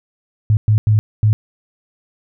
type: tone bursts at uneven times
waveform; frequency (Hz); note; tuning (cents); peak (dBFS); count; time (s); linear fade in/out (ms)
sine; 107.1; A2; -46; -9; 4; 0.5-0.57 / 0.68-0.78 / 0.87-0.99 / 1.23-1.33; 0
effects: none